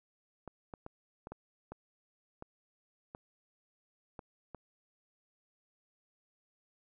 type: clicks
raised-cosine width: 1 ms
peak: -30 dBFS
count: 10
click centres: 0.477 / 0.738 / 0.864 / 1.271 / 1.32 / 1.72 / 2.424 / 3.149 / 4.192 / 4.547 s
effects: none